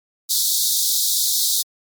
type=high-pass noise; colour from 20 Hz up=pink; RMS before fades=-19 dBFS; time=0.29-1.63 s; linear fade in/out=20 ms; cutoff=3600 Hz; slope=96 dB/octave; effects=MP3 96 kbps